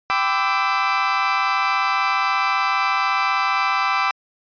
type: chord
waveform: 30% pulse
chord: E minor seventh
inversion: first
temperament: equal with one note detuned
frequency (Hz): 784 / 1007.9 / 1174.7 / 1318.5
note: G5 / B5 / D6 / E6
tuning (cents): 0 / +35 / 0 / 0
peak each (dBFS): -22 / -21 / -19 / -21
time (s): 0.1-4.11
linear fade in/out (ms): 0
effects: resampled to 11025 Hz